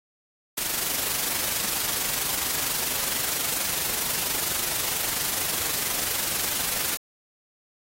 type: noise with amplitude modulation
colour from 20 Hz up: white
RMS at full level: -25 dBFS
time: 0.57-6.97 s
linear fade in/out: 10 ms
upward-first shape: sine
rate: 24.4 Hz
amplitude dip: 45%
effects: AAC 48 kbps